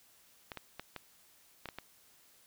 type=clicks; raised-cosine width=0.3 ms; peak=-25 dBFS; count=7; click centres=0.518 / 0.573 / 0.796 / 0.963 / 1.657 / 1.688 / 1.786 s; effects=white hiss -64 dBFS RMS until 2.46 s